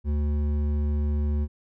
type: tone with hard clipping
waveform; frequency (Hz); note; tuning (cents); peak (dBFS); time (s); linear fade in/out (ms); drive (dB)
triangle; 73.8; D2; +9; -24; 0.04-1.48; 50; 13
effects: none